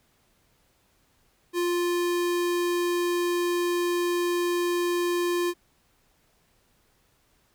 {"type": "tone", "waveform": "square", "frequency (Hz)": 350, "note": "F4", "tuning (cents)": 4, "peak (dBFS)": -24, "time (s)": [1.53, 5.54], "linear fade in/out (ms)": 50, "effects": ["pink hiss -66 dBFS RMS until 7.54 s"]}